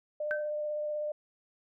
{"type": "tone with vibrato", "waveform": "sine", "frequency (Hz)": 600, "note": "D5", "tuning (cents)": 37, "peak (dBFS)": -31, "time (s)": [0.2, 1.12], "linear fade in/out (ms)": 5, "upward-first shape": "sine", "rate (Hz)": 16, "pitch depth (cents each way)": 12}
{"type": "tone with exponential decay", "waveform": "sine", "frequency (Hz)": 1545, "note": "G6", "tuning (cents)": -26, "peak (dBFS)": -27, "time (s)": [0.31, 0.5], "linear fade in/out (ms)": 0, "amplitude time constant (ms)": 41}
{"effects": []}